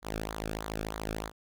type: tone with flanger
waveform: sawtooth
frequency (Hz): 53.7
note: A1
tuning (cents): -41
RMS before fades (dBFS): -37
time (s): 0.02-1.32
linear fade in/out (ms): 50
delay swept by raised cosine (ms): 0.36 to 1.03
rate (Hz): 3.2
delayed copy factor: -0.8
effects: none